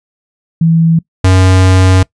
sine / square tone pair in turn, 164.3 / 93.38 Hz, E3 / F#2, -5 / +16 cents, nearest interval minor seventh, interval 979 cents, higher first, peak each -5 dBFS, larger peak neither, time 0.61-0.99 / 1.24-2.03 s, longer second, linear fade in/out 5 ms, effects noise-tail reverb RT60 0.1 s tail -22 dB re dry + resampled to 22050 Hz

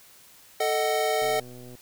square chord, D# diminished, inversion second, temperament equal with one note detuned, 440 / 622.3 / 746.4 Hz, A4 / D#5 / F#5, 0 / 0 / +15 cents, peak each -28 dBFS, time 0.6-1.4 s, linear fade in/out 5 ms
click train, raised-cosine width 2 ms, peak -33 dBFS, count 67, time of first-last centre 1.22-1.752 s, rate 124 Hz
effects white hiss -53 dBFS RMS until 1.81 s

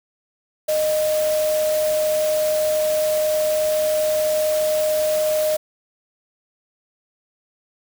sine tone in noise, 616 Hz, D#5, 17 cents flat, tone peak -17 dBFS, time 0.68-5.57 s, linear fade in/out 10 ms, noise white, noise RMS -30 dBFS, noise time 0.68-5.57 s, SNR +10 dB, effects none

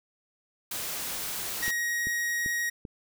white noise, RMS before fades -34 dBFS, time 0.71-1.71 s, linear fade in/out 5 ms
45% pulse tone, 1889 Hz, A#6, 22 cents sharp, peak -27 dBFS, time 1.62-2.7 s, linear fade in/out 10 ms
click train, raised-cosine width 3 ms, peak -26 dBFS, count 4, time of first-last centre 1.68-2.852 s, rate 2.56 Hz
effects none

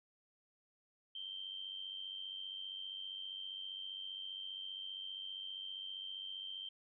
sine tone with amplitude modulation, 3136 Hz, G7, in tune, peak -40 dBFS, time 1.15-6.69 s, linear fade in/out 5 ms, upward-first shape sine, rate 95.1 Hz, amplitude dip 65%, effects none

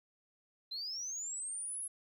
sine linear sweep, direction up, 4000 to 10860 Hz, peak -37 dBFS, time 0.71-1.88 s, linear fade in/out 10 ms, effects tanh soft clip ceiling -34 dBFS + 13-bit

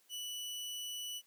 sawtooth tone, 2960 Hz, F#7, in tune, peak -37 dBFS, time 0.09-1.22 s, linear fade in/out 50 ms, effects white hiss -70 dBFS RMS until 1.26 s + high-pass 200 Hz 12 dB/octave

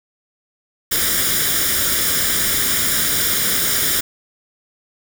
white noise with comb filter, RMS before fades -18 dBFS, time 0.91-4.01 s, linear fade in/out 10 ms, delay 0.57 ms, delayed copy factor +0.7, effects none

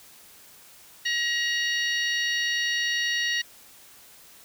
harmonic tone with a mistuned harmonic, 950 Hz, A#5, 33 cents sharp, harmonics 2 / 3 / 4 / 5 / 6, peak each -26 / -30 / -32 / -34 / -36 dBFS, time 1.05-3.42 s, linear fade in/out 10 ms, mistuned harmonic 5, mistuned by -110 cents, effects white hiss -51 dBFS RMS until 4.44 s

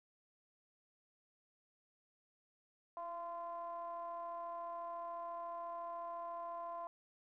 triangle ring-modulated tone, 174.61 Hz, F3, in tune, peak -37 dBFS, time 2.97-6.87 s, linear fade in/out 0 ms, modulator 856 Hz, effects none

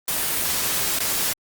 white noise with dropouts, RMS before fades -23 dBFS, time 0.08-1.33 s, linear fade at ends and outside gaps 2 ms, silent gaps 0.988-1.003 s, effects Opus 24 kbps

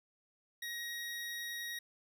25% pulse tone, 1889 Hz, A#6, 22 cents sharp, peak -36 dBFS, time 0.62-1.79 s, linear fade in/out 5 ms, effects none

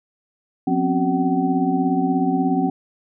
sine tone cluster, 179 / 254.4 / 271.1 / 375.2 / 757 Hz, F3 / C4 / C#4 / F#4 / F#5, +43 / -48 / -38 / +24 / +39 cents, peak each -24 / -23 / -20 / -28 / -24 dBFS, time 0.67-2.7 s, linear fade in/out 5 ms, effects none

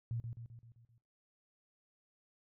sine tone with echo, 116.54 Hz, A#2, in tune, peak -35 dBFS, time 0.11-0.2 s, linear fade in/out 0 ms, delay 130 ms, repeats 6, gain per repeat -5 dB, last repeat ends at 0.98 s, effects noise-tail reverb RT60 0.6 s tail -22 dB re dry

